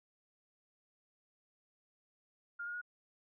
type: tone with pitch steps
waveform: sine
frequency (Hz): 1409 / 1428.7 / 1448.6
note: F6 / F6 / F#6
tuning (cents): +15 / +39 / -37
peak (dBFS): -39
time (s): 2.59-2.815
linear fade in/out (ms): 10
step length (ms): 75
effects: none